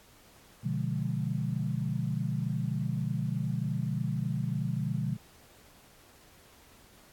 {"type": "chord", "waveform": "sine", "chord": "B diminished seventh", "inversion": "none", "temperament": "equal", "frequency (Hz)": [123.47, 146.83, 174.61, 207.7], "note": ["B2", "D3", "F3", "Ab3"], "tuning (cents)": [0, 0, 0, 0], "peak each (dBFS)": [-33, -33, -35, -37], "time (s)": [0.63, 5.17], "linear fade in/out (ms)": 20, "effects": ["pink hiss -58 dBFS RMS until 7.12 s", "AAC 64 kbps"]}